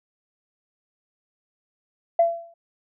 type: tone with exponential decay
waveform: sine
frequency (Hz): 676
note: E5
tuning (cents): +43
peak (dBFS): -11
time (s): 2.19-2.54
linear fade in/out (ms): 5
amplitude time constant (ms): 74
effects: tanh soft clip ceiling -7 dBFS